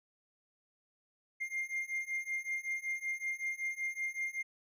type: beating tone pair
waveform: triangle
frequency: 2109 / 2114.3 Hz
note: C7 / C7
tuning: +13 / +18 cents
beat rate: 5.3 Hz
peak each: -37 / -36 dBFS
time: 1.4-4.43 s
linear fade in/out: 20 ms
effects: none